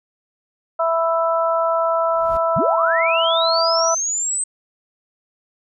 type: harmonic tone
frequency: 330.1 Hz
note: E4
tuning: 2 cents sharp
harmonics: 2 / 3 / 4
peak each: -18 / -23 / -21 dBFS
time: 0.79-3.95 s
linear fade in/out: 10 ms
type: noise with exponential growth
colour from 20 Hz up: brown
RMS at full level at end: -31 dBFS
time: 2-2.37 s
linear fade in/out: 2 ms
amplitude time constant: 80 ms
type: linear sweep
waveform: sine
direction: up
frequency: 96.9 to 8280 Hz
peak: -19 dBFS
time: 2.56-4.44 s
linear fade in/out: 5 ms
effects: none